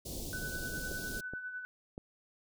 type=band-stop noise; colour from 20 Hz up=pink; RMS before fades=-41 dBFS; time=0.05-1.21 s; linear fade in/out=10 ms; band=580 to 4000 Hz; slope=24 dB/octave
type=tone with tremolo; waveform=sine; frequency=1498 Hz; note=F#6; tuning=21 cents sharp; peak=-37 dBFS; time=0.33-1.65 s; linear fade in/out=0 ms; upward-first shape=sine; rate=9.9 Hz; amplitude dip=50%
type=clicks; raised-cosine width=2 ms; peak=-29 dBFS; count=3; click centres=0.915 / 1.336 / 1.979 s
effects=none